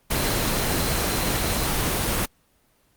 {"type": "tone in noise", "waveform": "sine", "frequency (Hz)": 4100, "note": "C8", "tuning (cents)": -36, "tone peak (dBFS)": -34, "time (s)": [0.15, 1.68], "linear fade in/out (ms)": 10, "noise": "pink", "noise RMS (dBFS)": -23, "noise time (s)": [0.1, 2.26], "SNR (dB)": -14, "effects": ["pink hiss -63 dBFS RMS until 2.96 s", "Opus 24 kbps"]}